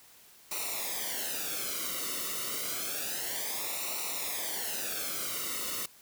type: noise with flanger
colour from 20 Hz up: white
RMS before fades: -35 dBFS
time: 0.51-5.86 s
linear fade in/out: 5 ms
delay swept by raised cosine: 0.61 to 1.23 ms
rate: 0.29 Hz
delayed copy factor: -0.8
effects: white hiss -57 dBFS RMS until 6.01 s